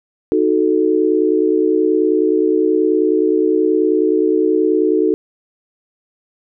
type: chord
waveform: sine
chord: D# diminished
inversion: none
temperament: equal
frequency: 311.1 / 370 / 440 Hz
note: D#4 / F#4 / A4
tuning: 0 / 0 / 0 cents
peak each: -16 dBFS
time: 0.32-5.14 s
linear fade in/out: 0 ms
effects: none